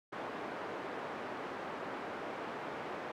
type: band-pass noise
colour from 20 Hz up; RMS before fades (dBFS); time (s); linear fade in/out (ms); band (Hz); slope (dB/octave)
pink; -42; 0.12-3.12; 10; 330 to 1500; 12
effects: none